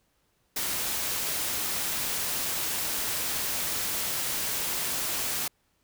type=noise; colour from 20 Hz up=white; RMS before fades=-30 dBFS; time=0.56-5.48 s; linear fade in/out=5 ms; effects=pink hiss -71 dBFS RMS until 5.83 s